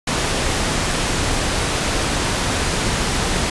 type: low-pass noise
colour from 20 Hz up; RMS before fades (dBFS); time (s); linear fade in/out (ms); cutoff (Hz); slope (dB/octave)
pink; -20; 0.07-3.5; 5; 10000; 12
effects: resampled to 24000 Hz